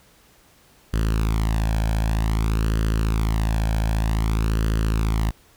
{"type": "tone with flanger", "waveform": "sawtooth", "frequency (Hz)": 54.5, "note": "A1", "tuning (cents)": -16, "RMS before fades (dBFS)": -21, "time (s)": [0.93, 5.31], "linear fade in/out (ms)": 10, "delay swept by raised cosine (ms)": [0.65, 1.25], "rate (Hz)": 0.53, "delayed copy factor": 0.7, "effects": ["pink hiss -55 dBFS RMS until 5.56 s"]}